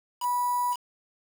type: tone with quantisation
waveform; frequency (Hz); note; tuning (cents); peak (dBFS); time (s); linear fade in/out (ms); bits
sine; 980; B5; -14; -24; 0.2-0.77; 50; 6
effects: none